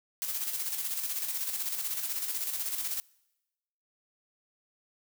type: noise with tremolo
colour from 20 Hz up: blue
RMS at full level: -32 dBFS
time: 0.22-3 s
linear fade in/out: 0 ms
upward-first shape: square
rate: 16 Hz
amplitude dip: 45%
effects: noise-tail reverb RT60 1.0 s tail -25 dB re dry